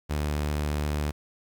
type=tone; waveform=sawtooth; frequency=74.3 Hz; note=D2; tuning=21 cents sharp; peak=-22 dBFS; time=0.09-1.12 s; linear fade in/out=20 ms; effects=9-bit